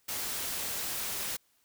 white noise, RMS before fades -35 dBFS, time 0.08-1.37 s, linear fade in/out 10 ms, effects white hiss -70 dBFS RMS until 1.64 s

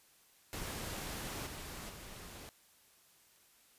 pink noise with level steps, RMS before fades -42 / -46 / -50 dBFS, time 0.53-2.49 s, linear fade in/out 0 ms, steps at 1.46 / 1.89 s, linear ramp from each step 10 ms, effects white hiss -66 dBFS RMS until 3.78 s + resampled to 32000 Hz

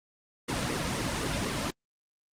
pink noise with flanger, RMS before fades -30 dBFS, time 0.48-1.71 s, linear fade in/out 10 ms, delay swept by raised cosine 1.2 to 2.7 ms, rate 4 Hz, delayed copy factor -0.8, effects low-pass 8000 Hz 12 dB/octave + Opus 32 kbps

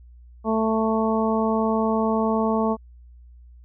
harmonic tone, 221.3 Hz, A3, 10 cents sharp, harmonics 1 / 2 / 3 / 4 / 5, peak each -22 / -25 / -27 / -28 / -29 dBFS, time 0.44-2.77 s, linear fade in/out 50 ms, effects added 60 Hz sine -44 dBFS peak until 3.64 s

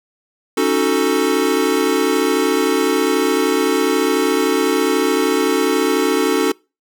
square chord, D# half-diminished seventh, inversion third, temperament equal, 277.2 / 311.1 / 370 / 440 Hz, C#4 / D#4 / F#4 / A4, 0 / 0 / 0 / 0 cents, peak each -21 / -22 / -20 / -19 dBFS, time 0.57-6.52 s, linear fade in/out 5 ms, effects noise-tail reverb RT60 0.3 s tail -26 dB re dry

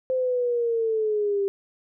sine linear sweep, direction down, 520 to 392 Hz, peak -21 dBFS, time 0.1-1.48 s, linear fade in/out 0 ms, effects none

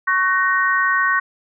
sine chord, F# major, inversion second, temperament equal with one note detuned, 1108.7 / 1511.9 / 1864.7 Hz, C#6 / F#6 / A#6, 0 / +37 / 0 cents, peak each -19 dBFS, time 0.07-1.2 s, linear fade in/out 10 ms, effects none

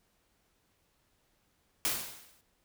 white noise with exponential decay, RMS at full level -28 dBFS, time 1.85-2.41 s, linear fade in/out 0 ms, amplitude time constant 120 ms, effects pink hiss -73 dBFS RMS until 2.64 s

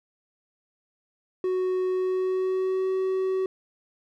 triangle tone with pitch glide, 370 to 377.8 Hz, F#4 to F#4, 0 to +36 cents, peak -21 dBFS, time 1.44-3.46 s, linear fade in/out 2 ms, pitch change +36 cents, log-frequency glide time 1.88-2.9 s, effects none

